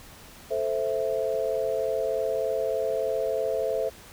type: chord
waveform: sine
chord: A minor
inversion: none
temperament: equal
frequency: 440 / 523.3 / 659.3 Hz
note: A4 / C5 / E5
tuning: 0 / 0 / 0 cents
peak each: -29 / -28 / -29 dBFS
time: 0.5-3.9 s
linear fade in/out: 20 ms
effects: pink hiss -48 dBFS RMS until 4.12 s